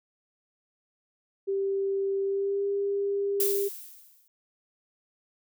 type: tone with pitch glide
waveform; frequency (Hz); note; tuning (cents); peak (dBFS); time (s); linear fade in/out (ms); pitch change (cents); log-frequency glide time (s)
sine; 392 to 400; G4 to G4; 0 to +35; -25; 1.47-3.69; 20; +35; 2.23-2.65
type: noise with exponential decay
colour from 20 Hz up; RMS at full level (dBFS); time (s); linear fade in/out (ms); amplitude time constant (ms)
violet; -25; 3.4-4.28; 2; 190
effects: none